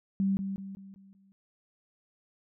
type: tone with echo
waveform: sine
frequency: 194.6 Hz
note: G3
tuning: 12 cents flat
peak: -24 dBFS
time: 0.2-0.37 s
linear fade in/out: 0 ms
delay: 190 ms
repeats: 5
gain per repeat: -7 dB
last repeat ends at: 1.32 s
effects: none